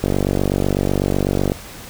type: click train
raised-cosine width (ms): 2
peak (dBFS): -4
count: 72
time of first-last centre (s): 0.04-1.519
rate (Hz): 48
effects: pink hiss -36 dBFS RMS until 1.89 s